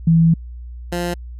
sine / 15% pulse tone pair in turn, 164.81 / 174.61 Hz, E3 / F3, 0 / 0 cents, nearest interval minor second, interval 100 cents, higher second, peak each -9 / -14 dBFS, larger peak first, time 0.07-0.34 / 0.92-1.14 s, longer first, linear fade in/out 5 ms, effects added 60 Hz sine -30 dBFS peak until 1.39 s + resampled to 32000 Hz

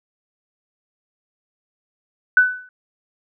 sine tone with exponential decay, 1498 Hz, F#6, 21 cents sharp, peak -6 dBFS, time 2.37-2.69 s, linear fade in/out 2 ms, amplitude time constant 69 ms, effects none

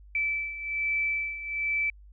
sine beating tone pair, 2317 / 2318.2 Hz, D7 / D7, -24 / -23 cents, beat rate 1.2 Hz, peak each -33 / -28 dBFS, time 0.15-1.9 s, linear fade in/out 2 ms, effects added 50 Hz sine -48 dBFS peak until 2.12 s

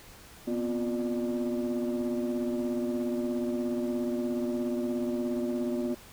sine tone cluster, 243.3 / 260.2 / 353.5 / 596 Hz, B3 / C4 / F4 / D5, -26 / -9 / +21 / +25 cents, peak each -29 / -36 / -31 / -36 dBFS, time 0.47-5.95 s, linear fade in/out 10 ms, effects tanh soft clip ceiling -23 dBFS + pink hiss -51 dBFS RMS until 6.12 s

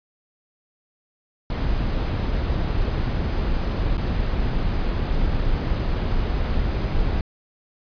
brown noise with dropouts, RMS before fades -22 dBFS, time 1.5-7.21 s, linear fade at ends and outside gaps 2 ms, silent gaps 3.971-3.978 s, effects resampled to 11025 Hz

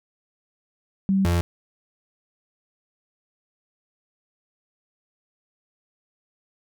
sine / 35% pulse tone pair in turn, 193.4 / 86.33 Hz, G3 / F2, -23 / -19 cents, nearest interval octave + major second, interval 1396 cents, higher first, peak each -17 dBFS, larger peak neither, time 1.09-1.25 / 1.25-1.41 s, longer neither, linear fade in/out 0 ms, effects none

